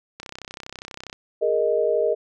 click train, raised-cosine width 0.2 ms, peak -18 dBFS, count 31, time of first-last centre 0.2-1.129 s, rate 32.3 Hz
sine chord, Ab suspended second, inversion none, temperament just, 415.3 / 467.2 / 623 Hz, Ab4 / Bb4 / Eb5, 0 / +4 / +2 cents, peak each -24 / -22 / -22 dBFS, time 1.41-2.15 s, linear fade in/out 20 ms
effects none

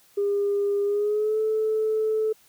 sine tone with pitch glide, 404.3 to 435.8 Hz, G#4 to A4, -46 to -17 cents, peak -20 dBFS, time 0.17-2.33 s, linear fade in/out 10 ms, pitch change +129 cents, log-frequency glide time 0.84-1.39 s, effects tanh soft clip ceiling -16 dBFS + white hiss -58 dBFS RMS until 2.48 s

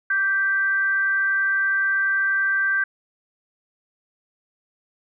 sine tone with frequency modulation, 1568 Hz, G6, in tune, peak -18 dBFS, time 0.1-2.84 s, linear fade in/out 5 ms, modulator 407 Hz, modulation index 0.3, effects none

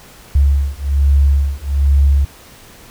sine beating tone pair, 69.3 / 70.5 Hz, C#2 / C#2, 0 / +30 cents, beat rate 1.2 Hz, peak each -13 dBFS, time 0.35-2.25 s, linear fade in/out 5 ms, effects pink hiss -41 dBFS RMS until 2.9 s

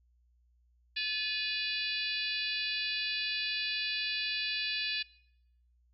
harmonic tone with a mistuned harmonic, 576 Hz, D5, 34 cents flat, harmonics 3 / 4 / 5 / 6 / 7 / 8 / 9, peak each -40 / -36 / -40 / -39 / -38 / -40 / -50 dBFS, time 0.96-5.03 s, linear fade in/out 10 ms, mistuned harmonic 4, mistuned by +130 cents, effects noise-tail reverb RT60 0.8 s tail -22 dB re dry + added 60 Hz sine -65 dBFS peak until 5.93 s

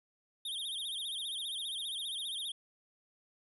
square tone with vibrato, 3438 Hz, A7, 41 cents flat, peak -37 dBFS, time 0.45-2.52 s, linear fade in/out 5 ms, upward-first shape sine, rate 15 Hz, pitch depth 160 cents each way, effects resampled to 32000 Hz

